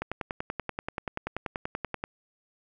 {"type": "click train", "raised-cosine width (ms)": 0.5, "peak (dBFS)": -16, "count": 22, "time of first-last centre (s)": [0.02, 2.039], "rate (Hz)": 10.4, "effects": []}